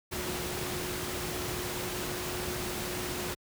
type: tone in noise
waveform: sine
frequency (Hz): 361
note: F#4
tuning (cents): -43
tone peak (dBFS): -39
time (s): 0.11-3.35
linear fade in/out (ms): 20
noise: pink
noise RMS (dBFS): -35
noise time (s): 0.11-3.35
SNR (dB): -7
effects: high-pass 60 Hz 12 dB/octave